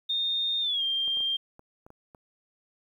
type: tone with pitch glide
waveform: sine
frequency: 3659 to 3185 Hz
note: A#7 to G7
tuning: -33 to +27 cents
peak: -25 dBFS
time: 0.09-1.37 s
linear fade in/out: 10 ms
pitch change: -240 cents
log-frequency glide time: 0.61-0.83 s
type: clicks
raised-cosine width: 1 ms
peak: -35 dBFS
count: 7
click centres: 1.079 / 1.172 / 1.206 / 1.594 / 1.865 / 1.904 / 2.148 s
effects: 10-bit